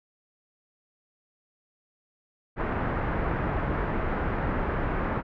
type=low-pass noise; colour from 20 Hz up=pink; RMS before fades=-28 dBFS; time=2.56-5.23 s; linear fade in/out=50 ms; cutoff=1800 Hz; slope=24 dB/octave; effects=none